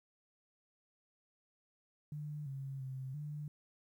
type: tone with pitch steps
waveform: sine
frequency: 149.1 / 136 / 131.7 / 148.7 Hz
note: D3 / C#3 / C3 / D3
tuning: +27 / -33 / +12 / +22 cents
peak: -40 dBFS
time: 2.12-3.48 s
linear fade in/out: 2 ms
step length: 340 ms
effects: 12-bit